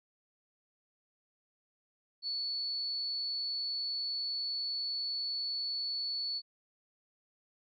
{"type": "tone", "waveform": "sine", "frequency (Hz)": 4435, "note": "C#8", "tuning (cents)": 0, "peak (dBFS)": -33, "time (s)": [2.22, 6.42], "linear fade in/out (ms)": 50, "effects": []}